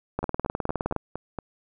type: two click trains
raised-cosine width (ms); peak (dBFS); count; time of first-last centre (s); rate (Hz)
1; -12 / -17; 16 / 6; 0.19-0.963 / 0.23-1.387; 19.4 / 4.32
effects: none